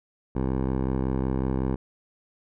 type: tone with low-pass filter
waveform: 10% pulse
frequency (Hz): 65.41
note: C2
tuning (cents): 0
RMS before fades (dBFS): -26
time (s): 0.35-1.76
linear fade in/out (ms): 10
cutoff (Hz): 810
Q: 0.7
effects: none